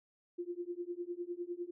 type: tone with tremolo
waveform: sine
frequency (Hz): 350.1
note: F4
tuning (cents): +4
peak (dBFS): -34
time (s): 0.38-1.71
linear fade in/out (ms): 10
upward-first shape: triangle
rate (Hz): 9.9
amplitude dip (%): 100
effects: none